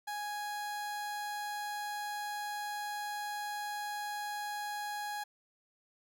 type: tone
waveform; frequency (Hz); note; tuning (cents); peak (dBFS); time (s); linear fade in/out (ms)
30% pulse; 830; G#5; -1; -34; 0.07-5.24; 10
effects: none